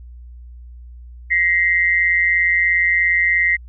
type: tone pair together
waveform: sine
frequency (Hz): 1900 / 2077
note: A#6 / C7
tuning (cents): +33 / -13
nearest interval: major second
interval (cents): 154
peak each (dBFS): -16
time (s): 1.3-3.57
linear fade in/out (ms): 20
effects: added 60 Hz sine -35 dBFS peak until 3.68 s